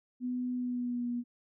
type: tone with pitch glide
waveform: sine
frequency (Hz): 249.1 to 241.3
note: B3 to B3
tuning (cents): +15 to -40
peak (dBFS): -31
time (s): 0.2-1.24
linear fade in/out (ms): 50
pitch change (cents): -55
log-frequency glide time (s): 0.55-1.08
effects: none